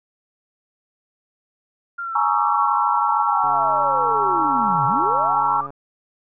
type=linear two-way sweep; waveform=sine; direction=down then up; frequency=1403 to 123.3 to 1227 Hz; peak=-25 dBFS; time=1.98-5.67 s; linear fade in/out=10 ms; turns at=4.86 s
type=chord; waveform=sine; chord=A# half-diminished seventh; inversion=third; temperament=just; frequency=839.1 / 932.3 / 1118.8 / 1342.6 Hz; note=G#5 / A#5 / C#6 / E6; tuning=+18 / 0 / +16 / +31 cents; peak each=-22 dBFS; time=2.15-5.61 s; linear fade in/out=5 ms
type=click train; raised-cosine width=1 ms; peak=-24 dBFS; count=318; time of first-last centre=3.44-5.704 s; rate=140 Hz
effects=none